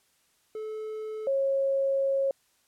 triangle / sine tone pair in turn, 433.6 / 545 Hz, A4 / C#5, -25 / -29 cents, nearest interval major third, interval 396 cents, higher second, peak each -31 / -23 dBFS, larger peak second, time 0.55-1.27 / 1.27-2.31 s, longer second, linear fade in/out 2 ms, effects white hiss -68 dBFS RMS until 2.67 s + low-pass 12000 Hz 12 dB/octave

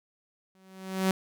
sawtooth tone with exponential growth, 189.3 Hz, F#3, 40 cents sharp, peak -17 dBFS, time 0.55-1.11 s, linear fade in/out 0 ms, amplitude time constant 120 ms, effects none

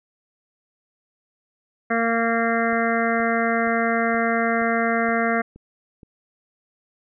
harmonic tone, 230 Hz, A#3, 23 cents flat, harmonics 1 / 2 / 3 / 5 / 6 / 7 / 8 / 9, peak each -24 / -26 / -24 / -30 / -28 / -29 / -29 / -30 dBFS, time 1.9-5.42 s, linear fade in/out 10 ms
click train, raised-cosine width 3 ms, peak -31 dBFS, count 8, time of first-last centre 2.73-6.032 s, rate 2.12 Hz
effects none

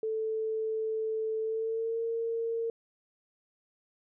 sine tone with pitch glide, 440 to 458.2 Hz, A4 to A#4, 0 to -30 cents, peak -29 dBFS, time 0.03-2.7 s, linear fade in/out 2 ms, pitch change +70 cents, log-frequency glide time 1.4-2.02 s, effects none

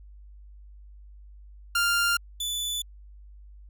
sawtooth tone pair in turn, 1396.9 / 3482 Hz, F6 / A7, 0 / -19 cents, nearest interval octave + major third, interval 1581 cents, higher second, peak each -18 / -25 dBFS, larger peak first, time 1.75-2.17 / 2.4-2.82 s, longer neither, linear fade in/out 5 ms, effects added 50 Hz sine -45 dBFS peak until 3.69 s

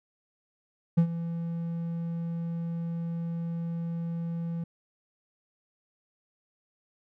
triangle tone with ADSR envelope, 167.9 Hz, E3, 32 cents sharp, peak -14 dBFS, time 0.97-4.64 s, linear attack 13 ms, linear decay 82 ms, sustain -14 dB, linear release 5 ms, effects none

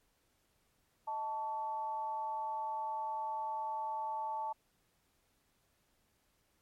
sine tone with amplitude modulation, 880 Hz, A5, in tune, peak -32 dBFS, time 1.07-4.53 s, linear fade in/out 10 ms, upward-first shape sine, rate 250 Hz, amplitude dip 65%, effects pink hiss -75 dBFS RMS until 6.61 s + MP3 64 kbps

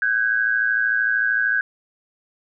sine tone pair together, 1520.8 / 1634 Hz, F#6 / G#6, +47 / -29 cents, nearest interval minor second, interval 124 cents, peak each -20 dBFS, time 0.02-1.61 s, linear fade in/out 2 ms, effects none

